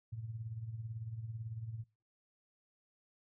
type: tone with tremolo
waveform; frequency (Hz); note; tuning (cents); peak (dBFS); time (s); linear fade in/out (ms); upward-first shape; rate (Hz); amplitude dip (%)
sine; 112.5; A2; +39; -37; 0.12-1.84; 10; triangle; 18; 75
effects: noise-tail reverb RT60 0.3 s tail -23 dB re dry